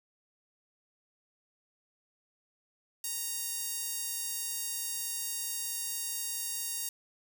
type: tone with high-pass filter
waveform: sawtooth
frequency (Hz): 932.3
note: A#5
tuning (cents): 0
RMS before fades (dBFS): -36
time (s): 3.04-6.89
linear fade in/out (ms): 2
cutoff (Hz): 7500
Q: 0.89
effects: none